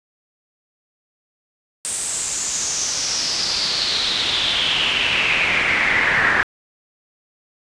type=noise with band-pass filter sweep; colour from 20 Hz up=brown; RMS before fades=-20 dBFS; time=1.85-6.43 s; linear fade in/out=0 ms; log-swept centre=8700 to 1700 Hz; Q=5; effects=resampled to 22050 Hz